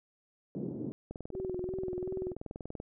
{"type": "band-pass noise", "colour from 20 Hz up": "pink", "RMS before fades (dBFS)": -38, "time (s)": [0.55, 0.92], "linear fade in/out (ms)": 0, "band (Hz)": [160, 370], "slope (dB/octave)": 24}
{"type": "click train", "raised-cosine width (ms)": 2, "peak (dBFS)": -27, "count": 36, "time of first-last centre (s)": [1.11, 2.801], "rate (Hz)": 20.7}
{"type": "tone with vibrato", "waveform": "sine", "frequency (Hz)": 370, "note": "F#4", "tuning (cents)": 0, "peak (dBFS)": -34, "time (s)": [1.32, 2.35], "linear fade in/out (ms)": 50, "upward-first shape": "sine", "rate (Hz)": 2.7, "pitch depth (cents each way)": 36}
{"effects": []}